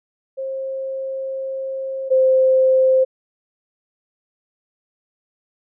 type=tone pair in turn; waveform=sine; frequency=533 / 522.3 Hz; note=C5 / C5; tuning=+32 / -3 cents; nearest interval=unison; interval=35 cents; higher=first; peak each=-23 / -11 dBFS; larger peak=second; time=0.37-2.1 / 2.1-3.05 s; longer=first; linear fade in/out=20 ms; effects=none